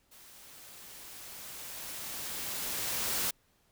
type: noise with level ramp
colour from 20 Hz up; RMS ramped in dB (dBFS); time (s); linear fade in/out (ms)
white; -55 to -31; 0.11-3.31; 10
effects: pink hiss -70 dBFS RMS until 3.71 s